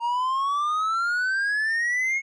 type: exponential sweep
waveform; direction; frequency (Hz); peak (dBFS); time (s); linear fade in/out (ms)
triangle; up; 930 to 2188; -20; 0-2.22; 50
effects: resampled to 22050 Hz